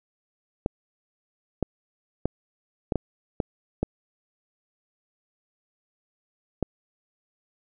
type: clicks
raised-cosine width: 2 ms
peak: -10 dBFS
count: 8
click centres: 0.661 / 1.627 / 2.256 / 2.922 / 2.957 / 3.402 / 3.83 / 6.627 s
effects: none